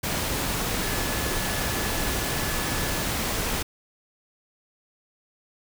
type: tone in noise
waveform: sine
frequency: 1717 Hz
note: A6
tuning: 43 cents flat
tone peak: -37 dBFS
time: 0.82-3.03 s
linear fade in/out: 10 ms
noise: pink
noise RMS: -27 dBFS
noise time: 0.03-3.63 s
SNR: -13 dB
effects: none